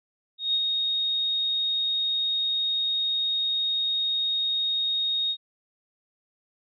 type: tone with ADSR envelope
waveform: sine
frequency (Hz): 3729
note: A#7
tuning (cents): 0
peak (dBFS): -20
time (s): 0.38-5.37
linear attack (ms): 160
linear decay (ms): 50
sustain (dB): -3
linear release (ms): 65
effects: none